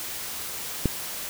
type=click; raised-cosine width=3 ms; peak=-8 dBFS; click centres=0.857 s; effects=white hiss -34 dBFS RMS until 1.29 s